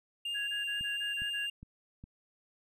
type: tone with vibrato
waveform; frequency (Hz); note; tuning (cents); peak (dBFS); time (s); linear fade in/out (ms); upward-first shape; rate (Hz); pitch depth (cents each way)
triangle; 2800; F7; +4; -32; 0.25-1.5; 5; triangle; 4.1; 10
type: tone bursts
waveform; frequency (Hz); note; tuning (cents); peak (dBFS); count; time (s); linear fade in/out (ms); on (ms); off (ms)
sine; 1661.2; G#6; 0; -37; 7; 0.34-1.47; 20; 140; 25
type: click train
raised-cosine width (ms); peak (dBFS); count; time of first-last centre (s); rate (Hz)
5; -35; 4; 0.81-2.04; 2.44
effects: none